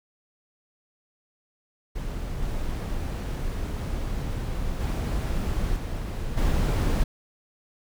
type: noise with level steps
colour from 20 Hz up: brown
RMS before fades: -31 / -29 / -26 / -30 / -22 dBFS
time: 1.95-7.04 s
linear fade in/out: 10 ms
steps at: 2.42 / 4.8 / 5.76 / 6.37 s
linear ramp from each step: 5 ms
effects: none